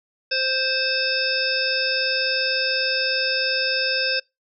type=harmonic tone; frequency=523.3 Hz; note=C5; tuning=in tune; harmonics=1 / 3 / 5 / 7 / 9 / 10; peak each=-28 / -26 / -26 / -32 / -30 / -24 dBFS; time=0.31-4.2 s; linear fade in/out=10 ms; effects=noise-tail reverb RT60 0.2 s tail -23 dB re dry